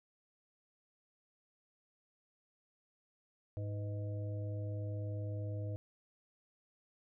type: harmonic tone with a mistuned harmonic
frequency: 104.1 Hz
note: G#2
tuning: 5 cents sharp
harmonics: 1 / 3 / 5 / 6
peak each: -37 / -50 / -50 / -51 dBFS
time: 3.57-5.76 s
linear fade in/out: 0 ms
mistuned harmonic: 5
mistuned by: -68 cents
effects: none